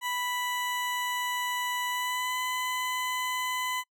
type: tone with pitch glide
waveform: 20% pulse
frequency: 987.8 to 1007.4 Hz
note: B5 to B5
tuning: 0 to +34 cents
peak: -24 dBFS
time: 0.01-3.84 s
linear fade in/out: 50 ms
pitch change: +34 cents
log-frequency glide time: 1.89-2.38 s
effects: noise-tail reverb RT60 0.1 s tail -26 dB re dry